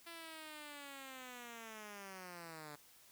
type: linear sweep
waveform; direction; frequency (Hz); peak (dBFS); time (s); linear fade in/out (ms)
5% pulse; down; 339.1 to 145.2; -38; 0.06-2.76; 10
effects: white hiss -64 dBFS RMS until 3.11 s